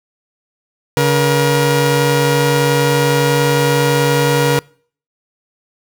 sawtooth tone pair together, 141.6 / 476.3 Hz, C#3 / A#4, +37 / +37 cents, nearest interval octave + major sixth, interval 2100 cents, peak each -10 dBFS, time 0.97-4.59 s, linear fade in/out 0 ms, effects noise-tail reverb RT60 0.5 s tail -26 dB re dry

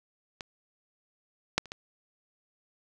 clicks, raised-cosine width 0.2 ms, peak -20 / -6 / -29 / -20 dBFS, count 4, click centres 0.408 / 1.58 / 1.657 / 1.719 s, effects none

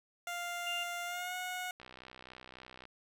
15% pulse tone with pitch glide, 698.5 to 729.4 Hz, F5 to F#5, 0 to -25 cents, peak -31 dBFS, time 0.27-1.71 s, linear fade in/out 2 ms, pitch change +75 cents, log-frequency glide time 1.05-1.35 s
sine tone, 2794 Hz, F7, in tune, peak -34 dBFS, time 0.66-0.84 s, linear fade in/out 10 ms
click train, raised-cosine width 0.3 ms, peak -34 dBFS, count 68, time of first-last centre 1.8-2.853 s, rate 63.6 Hz
effects none

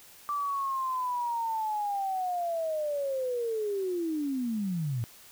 sine linear sweep, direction down, 1172 to 110 Hz, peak -28 dBFS, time 0.29-5.04 s, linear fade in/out 0 ms, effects white hiss -53 dBFS RMS until 5.31 s

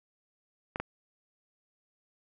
clicks, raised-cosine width 0.5 ms, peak -18 dBFS, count 2, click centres 0.759 / 0.8 s, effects none

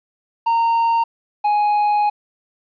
triangle tone pair in turn, 922 / 832.9 Hz, A#5 / G#5, -19 / +5 cents, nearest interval major second, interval 176 cents, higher first, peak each -12 / -12 dBFS, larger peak neither, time 0.46-1.04 / 1.44-2.1 s, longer second, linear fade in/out 10 ms, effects resampled to 11025 Hz + 9-bit

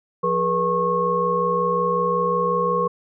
sine tone cluster, 175.9 / 419.4 / 484.9 / 1091 Hz, F3 / G#4 / B4 / C#6, +13 / +17 / -32 / -28 cents, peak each -28 / -27 / -22 / -21 dBFS, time 0.23-2.88 s, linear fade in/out 10 ms, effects none

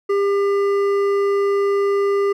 sine tone with hard clipping, 400 Hz, G4, 35 cents sharp, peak -17 dBFS, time 0.09-2.33 s, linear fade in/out 10 ms, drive 9 dB, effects none

